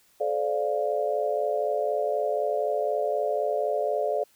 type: chord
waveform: sine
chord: D minor seventh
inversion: second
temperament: equal with one note detuned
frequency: 430.2 / 523.3 / 587.3 / 698.5 Hz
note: A4 / C5 / D5 / F5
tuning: -39 / 0 / 0 / 0 cents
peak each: -29 / -32 / -27 / -30 dBFS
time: 0.2-4.24 s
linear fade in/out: 10 ms
effects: white hiss -62 dBFS RMS until 4.35 s